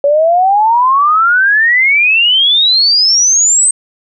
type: exponential sweep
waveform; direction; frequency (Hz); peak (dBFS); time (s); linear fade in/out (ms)
sine; up; 559 to 8372; -6; 0.04-3.71; 2
effects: none